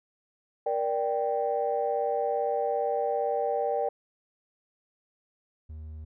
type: chord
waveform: sine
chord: G minor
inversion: first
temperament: just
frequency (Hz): 470.4 / 588 / 784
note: Bb4 / D5 / G5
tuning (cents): +16 / +2 / 0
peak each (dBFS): -29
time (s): 0.66-3.89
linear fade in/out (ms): 5
type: tone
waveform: triangle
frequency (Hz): 77.8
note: D#2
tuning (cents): 0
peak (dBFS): -36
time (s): 5.69-6.05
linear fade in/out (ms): 10
effects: tanh soft clip ceiling -16 dBFS